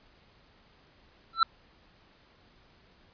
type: tone with exponential growth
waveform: square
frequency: 1339 Hz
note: E6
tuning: 27 cents sharp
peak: -16 dBFS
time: 1.33-1.43 s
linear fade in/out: 2 ms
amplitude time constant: 21 ms
effects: pink hiss -61 dBFS RMS until 3.13 s + resampled to 11025 Hz